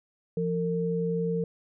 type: tone pair together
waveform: sine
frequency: 171.3 / 455.6 Hz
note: F3 / A#4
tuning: -33 / -40 cents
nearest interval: octave + perfect fourth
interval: 1693 cents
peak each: -28 dBFS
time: 0.37-1.44 s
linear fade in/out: 2 ms
effects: none